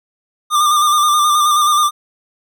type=tone with vibrato; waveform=square; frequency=1198 Hz; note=D6; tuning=34 cents sharp; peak=-11 dBFS; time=0.5-1.91 s; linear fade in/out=50 ms; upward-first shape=square; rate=9.4 Hz; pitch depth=31 cents each way; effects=none